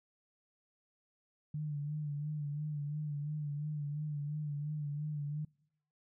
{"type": "tone with vibrato", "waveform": "sine", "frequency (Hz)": 148.3, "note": "D3", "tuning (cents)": 17, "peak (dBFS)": -35, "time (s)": [1.54, 5.45], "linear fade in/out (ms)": 5, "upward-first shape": "sine", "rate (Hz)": 2.9, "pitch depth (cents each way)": 50, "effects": ["noise-tail reverb RT60 0.8 s tail -26 dB re dry"]}